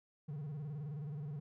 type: tone with vibrato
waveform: triangle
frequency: 146.83 Hz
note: D3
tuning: in tune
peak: -38 dBFS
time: 0.28-1.4 s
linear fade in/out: 10 ms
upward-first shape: square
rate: 19 Hz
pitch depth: 100 cents each way
effects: none